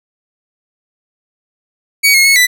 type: tone with pitch steps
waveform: sawtooth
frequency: 2251 / 2161 / 2194 / 1984 Hz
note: C#7 / C#7 / C#7 / B6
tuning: +26 / -45 / -18 / +7 cents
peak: -3 dBFS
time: 2.03-2.47 s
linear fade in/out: 20 ms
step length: 110 ms
effects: none